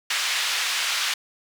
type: band-pass noise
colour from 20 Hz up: white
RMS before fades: -25 dBFS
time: 0.1-1.14 s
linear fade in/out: 5 ms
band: 1400 to 4200 Hz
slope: 12 dB/octave
effects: none